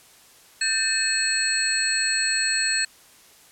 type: tone cluster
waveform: sine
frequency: 1555 / 1789 / 2563 / 4303 / 7980 Hz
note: G6 / A6 / E7 / C8 / B8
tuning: -14 / +28 / -49 / +48 / +17 cents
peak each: -31 / -27 / -29 / -25 / -25 dBFS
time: 0.61-2.85 s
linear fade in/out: 5 ms
effects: white hiss -52 dBFS RMS until 3.51 s + low-pass 12000 Hz 12 dB/octave